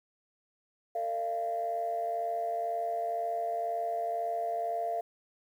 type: tone cluster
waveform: sine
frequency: 453.4 / 606 / 688 Hz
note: A#4 / D#5 / F5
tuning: -48 / -46 / -26 cents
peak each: -38 / -39 / -30 dBFS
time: 0.95-5.01 s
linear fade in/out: 5 ms
effects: tanh soft clip ceiling -23 dBFS + 10-bit